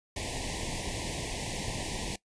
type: band-stop noise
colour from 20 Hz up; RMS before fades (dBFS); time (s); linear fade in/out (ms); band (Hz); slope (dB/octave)
pink; -35; 0.16-2.16; 5; 1000 to 1800; 96
effects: noise-tail reverb RT60 0.1 s tail -19 dB re dry + resampled to 22050 Hz